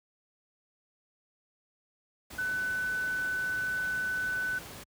sine tone in noise, 1500 Hz, F#6, 23 cents sharp, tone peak -29 dBFS, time 2.38-4.59 s, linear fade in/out 10 ms, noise pink, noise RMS -45 dBFS, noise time 2.3-4.84 s, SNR +13 dB, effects high-pass 60 Hz 12 dB/octave

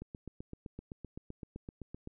click train, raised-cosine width 3 ms, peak -30 dBFS, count 17, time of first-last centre 0.02-2.074 s, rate 7.79 Hz, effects none

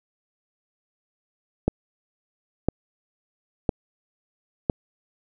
click train, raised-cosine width 2 ms, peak -6 dBFS, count 4, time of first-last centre 1.68-4.698 s, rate 0.994 Hz, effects none

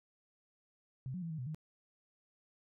sine tone with pitch steps, 130.2 / 182.2 / 166.2 / 158.4 / 125.3 / 155.6 Hz, C3 / F#3 / E3 / D#3 / B2 / D#3, -8 / -26 / +15 / +31 / +25 / 0 cents, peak -38 dBFS, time 1.06-1.546 s, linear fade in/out 0 ms, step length 81 ms, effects none

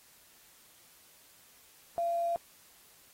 sine tone with quantisation, 683 Hz, F5, 39 cents flat, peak -28 dBFS, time 1.98-2.36 s, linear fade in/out 0 ms, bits 9, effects white hiss -60 dBFS RMS until 3.13 s + AAC 48 kbps

